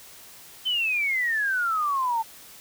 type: exponential sweep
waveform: sine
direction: down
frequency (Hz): 3107 to 880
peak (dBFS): -22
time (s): 0.65-2.23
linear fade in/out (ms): 20
effects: white hiss -47 dBFS RMS until 2.6 s